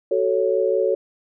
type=chord; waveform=sine; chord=F# minor; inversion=none; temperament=equal with one note detuned; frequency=374.7 / 440 / 554.4 Hz; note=F#4 / A4 / C#5; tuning=+22 / 0 / 0 cents; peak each=-22 / -21 / -21 dBFS; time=0.11-0.95 s; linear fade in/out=5 ms; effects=none